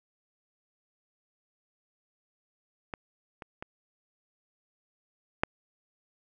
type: clicks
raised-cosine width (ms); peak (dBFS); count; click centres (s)
0.5; -20 / -26 / -23 / -8; 4; 2.938 / 3.422 / 3.625 / 5.435
effects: none